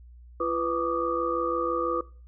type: tone cluster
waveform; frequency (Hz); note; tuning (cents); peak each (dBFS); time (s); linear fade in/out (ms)
sine; 341 / 496.2 / 1157 / 1223; F4 / B4 / D6 / D#6; -41 / +8 / -26 / -30; -31 / -28 / -31 / -31; 0.4-2.01; 5
effects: noise-tail reverb RT60 0.4 s tail -20 dB re dry + added 60 Hz sine -46 dBFS peak until 2.27 s